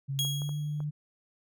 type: tone with pitch glide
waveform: sine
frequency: 137.5 to 149.08 Hz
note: C#3 to D3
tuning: -14 to +26 cents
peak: -30 dBFS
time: 0.08-0.91 s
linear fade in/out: 20 ms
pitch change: +140 cents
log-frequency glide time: 0.18-0.58 s
type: tone with exponential decay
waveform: sawtooth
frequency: 3300 Hz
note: G#7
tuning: 12 cents flat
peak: -23 dBFS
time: 0.19-0.84 s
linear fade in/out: 0 ms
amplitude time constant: 140 ms
type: clicks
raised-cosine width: 1 ms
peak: -32 dBFS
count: 4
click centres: 0.25 / 0.419 / 0.492 / 0.804 s
effects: none